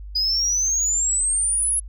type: exponential sweep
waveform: sine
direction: up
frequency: 4921 to 10710 Hz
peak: -17 dBFS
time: 0.15-1.8 s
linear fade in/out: 10 ms
effects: tanh soft clip ceiling -15 dBFS + added 50 Hz sine -33 dBFS peak until 1.88 s